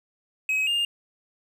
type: tone pair in turn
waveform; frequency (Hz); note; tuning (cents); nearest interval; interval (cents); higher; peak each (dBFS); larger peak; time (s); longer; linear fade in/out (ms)
triangle; 2547 / 2814; D#7 / F7; +40 / +12; major second; 172; second; -20; neither; 0.49-0.67 / 0.67-0.85; neither; 2
effects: none